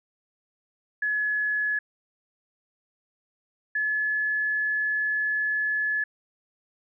sine tone pair in turn, 1700 / 1712.8 Hz, G#6 / A6, +40 / -47 cents, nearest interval unison, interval 13 cents, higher second, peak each -23 dBFS, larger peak neither, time 1.02-1.79 / 3.75-6.04 s, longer second, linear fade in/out 5 ms, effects none

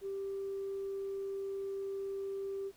sine tone, 392.2 Hz, G4, 1 cent sharp, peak -35 dBFS, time 0.01-2.72 s, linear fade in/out 50 ms, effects tanh soft clip ceiling -32 dBFS + pink hiss -64 dBFS RMS until 2.76 s

